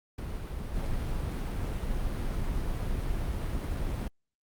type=noise with level steps; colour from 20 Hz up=brown; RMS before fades=-35 / -31 dBFS; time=0.18-4.08 s; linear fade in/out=5 ms; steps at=0.74 s; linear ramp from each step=20 ms; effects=Opus 48 kbps